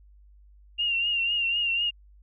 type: tone with vibrato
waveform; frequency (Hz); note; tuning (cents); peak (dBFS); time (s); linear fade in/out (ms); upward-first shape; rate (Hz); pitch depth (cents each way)
sine; 2794; F7; 0; -23; 0.78-1.91; 20; triangle; 4; 59
effects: added 50 Hz sine -51 dBFS peak until 2.22 s